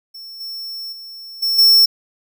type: tone with level steps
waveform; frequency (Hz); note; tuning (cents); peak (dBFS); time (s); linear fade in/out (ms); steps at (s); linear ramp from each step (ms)
square; 5400; E8; +41; -33 / -27 / -33 / -16 / -8; 0.14-1.86; 10; 0.4 / 0.92 / 1.42 / 1.58; 10
effects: none